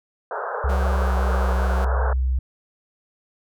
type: band-pass noise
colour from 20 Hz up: pink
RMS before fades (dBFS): -28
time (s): 0.31-2.13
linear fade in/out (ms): 2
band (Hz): 420 to 1600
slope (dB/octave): 96
type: tone with pitch glide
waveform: sine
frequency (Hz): 67.4 to 64.13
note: C#2 to C2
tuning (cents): -48 to -34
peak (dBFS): -18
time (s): 0.64-2.39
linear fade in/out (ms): 5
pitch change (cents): -86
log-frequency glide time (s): 0.91-1.24
type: tone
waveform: sawtooth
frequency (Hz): 187.6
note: F#3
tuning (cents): +24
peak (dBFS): -27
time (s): 0.69-1.85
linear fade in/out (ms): 5
effects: none